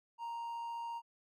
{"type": "tone with amplitude modulation", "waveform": "triangle", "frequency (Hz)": 932.3, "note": "A#5", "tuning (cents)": 0, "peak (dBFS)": -36, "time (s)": [0.18, 1.02], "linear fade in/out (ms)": 50, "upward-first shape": "sine", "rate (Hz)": 114, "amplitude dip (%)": 25, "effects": []}